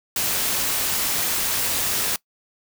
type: noise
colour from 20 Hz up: white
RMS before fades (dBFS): -23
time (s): 0.16-2.16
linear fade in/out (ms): 2
effects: noise-tail reverb RT60 0.1 s tail -22 dB re dry